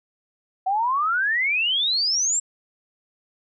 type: exponential sweep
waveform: sine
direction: up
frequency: 740 to 7700 Hz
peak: -19 dBFS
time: 0.66-2.4 s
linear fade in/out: 10 ms
effects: none